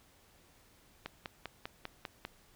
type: click train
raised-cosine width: 0.3 ms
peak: -23 dBFS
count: 7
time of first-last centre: 1.06-2.25 s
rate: 5.04 Hz
effects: pink hiss -64 dBFS RMS until 2.55 s